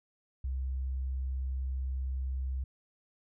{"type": "tone", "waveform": "sine", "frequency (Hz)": 65.41, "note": "C2", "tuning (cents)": 0, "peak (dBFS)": -31, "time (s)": [0.44, 2.64], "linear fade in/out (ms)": 5, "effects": []}